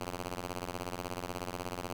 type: ring-modulated tone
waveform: 5% pulse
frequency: 88.9 Hz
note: F2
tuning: 31 cents sharp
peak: -23 dBFS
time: 0-1.93 s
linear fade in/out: 5 ms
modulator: 186 Hz
effects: none